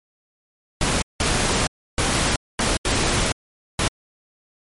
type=noise bursts at uneven times; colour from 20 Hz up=pink; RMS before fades=-20 dBFS; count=6; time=0.81-1.02 / 1.2-1.67 / 1.98-2.36 / 2.59-2.77 / 2.85-3.32 / 3.79-3.88 s; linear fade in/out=2 ms; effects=MP3 48 kbps